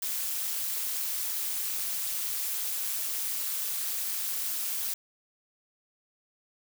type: noise with amplitude modulation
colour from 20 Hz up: blue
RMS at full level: -29 dBFS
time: 0.02-4.94 s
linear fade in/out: 5 ms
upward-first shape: sine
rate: 205 Hz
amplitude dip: 65%
effects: none